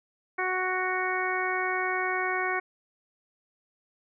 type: harmonic tone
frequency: 370 Hz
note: F#4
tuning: in tune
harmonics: 1 / 2 / 3 / 4 / 5 / 6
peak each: -33 / -33 / -33 / -33 / -33 / -33 dBFS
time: 0.38-2.6 s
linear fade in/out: 10 ms
effects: none